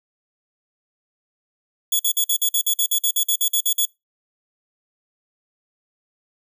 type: tone bursts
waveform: 5% pulse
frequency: 3388 Hz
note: G#7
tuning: 34 cents sharp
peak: -9 dBFS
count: 16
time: 1.92-3.854 s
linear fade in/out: 5 ms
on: 74 ms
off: 50 ms
effects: noise-tail reverb RT60 0.2 s tail -24 dB re dry